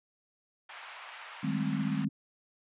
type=band-pass noise; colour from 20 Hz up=pink; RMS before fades=-47 dBFS; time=0.69-2.05 s; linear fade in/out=5 ms; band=830 to 3300 Hz; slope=24 dB/octave
type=chord; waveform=sine; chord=Ab major seventh; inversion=second; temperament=equal with one note detuned; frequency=155.56 / 196 / 212 / 261.6 Hz; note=Eb3 / G3 / Ab3 / C4; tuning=0 / 0 / +36 / 0 cents; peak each=-34 dBFS; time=1.43-2.09 s; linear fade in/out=10 ms
effects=resampled to 8000 Hz